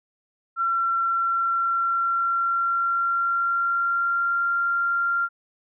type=tone with pitch glide; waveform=sine; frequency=1359 to 1386 Hz; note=F6 to F6; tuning=-48 to -14 cents; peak=-20 dBFS; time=0.56-5.29 s; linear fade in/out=50 ms; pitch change=+34 cents; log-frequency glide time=1.13-4.48 s; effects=none